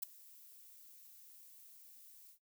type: noise with ADSR envelope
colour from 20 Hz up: violet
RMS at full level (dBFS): -35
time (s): 0.02-2.39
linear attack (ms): 13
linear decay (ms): 4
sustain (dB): -24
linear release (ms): 93
effects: noise-tail reverb RT60 0.1 s tail -18 dB re dry